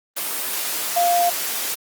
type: tone in noise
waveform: sine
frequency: 698.5 Hz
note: F5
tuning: in tune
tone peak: -15 dBFS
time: 0.96-1.3 s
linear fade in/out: 10 ms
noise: white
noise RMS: -25 dBFS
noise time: 0.16-1.75 s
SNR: +7 dB
effects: high-pass 300 Hz 12 dB/octave + Opus 24 kbps